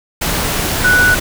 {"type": "tone in noise", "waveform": "sine", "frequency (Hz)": 1480, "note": "F#6", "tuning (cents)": 0, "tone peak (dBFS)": -8, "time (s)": [0.84, 1.15], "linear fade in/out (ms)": 10, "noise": "pink", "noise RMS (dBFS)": -17, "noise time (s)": [0.21, 1.2], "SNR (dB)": 6, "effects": []}